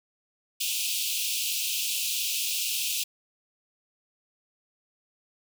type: high-pass noise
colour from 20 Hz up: pink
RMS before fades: -29 dBFS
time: 0.6-3.04 s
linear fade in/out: 10 ms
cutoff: 2500 Hz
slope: 96 dB/octave
effects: none